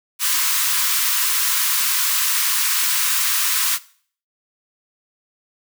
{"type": "high-pass noise", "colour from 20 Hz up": "white", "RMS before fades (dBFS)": -19, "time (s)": [0.19, 3.79], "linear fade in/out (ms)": 50, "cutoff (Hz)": 950, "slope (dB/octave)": 96, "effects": ["noise-tail reverb RT60 0.5 s tail -19 dB re dry"]}